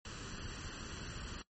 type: noise with comb filter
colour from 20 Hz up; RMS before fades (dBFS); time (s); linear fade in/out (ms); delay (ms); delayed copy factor
pink; -45; 0.05-1.42; 2; 0.68; +0.6
effects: noise-tail reverb RT60 0.1 s tail -20 dB re dry + MP3 32 kbps